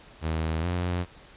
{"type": "tone with pitch glide", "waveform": "sawtooth", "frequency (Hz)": [79.9, 88.65], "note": ["D#2", "F2"], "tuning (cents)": [47, 26], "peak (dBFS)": -22, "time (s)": [0.21, 1.06], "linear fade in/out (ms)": 50, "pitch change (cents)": 179, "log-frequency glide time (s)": [0.61, 0.66], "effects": ["pink hiss -51 dBFS RMS until 1.36 s", "resampled to 8000 Hz"]}